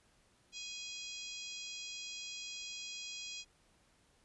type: harmonic tone with a mistuned harmonic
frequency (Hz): 821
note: G#5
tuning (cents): -20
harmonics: 3 / 4 / 5 / 6 / 7 / 8 / 9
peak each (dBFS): -49 / -48 / -52 / -51 / -52 / -53 / -55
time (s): 0.52-3.45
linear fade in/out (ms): 50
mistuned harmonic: 3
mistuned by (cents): +23
effects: pink hiss -70 dBFS RMS until 4.24 s + resampled to 24000 Hz